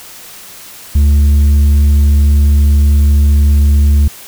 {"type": "tone with tanh clipping", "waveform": "sine", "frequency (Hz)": 72.3, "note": "D2", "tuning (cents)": -27, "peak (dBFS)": -6, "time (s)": [0.95, 4.08], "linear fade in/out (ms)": 5, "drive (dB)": 5, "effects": ["white hiss -33 dBFS RMS until 4.27 s"]}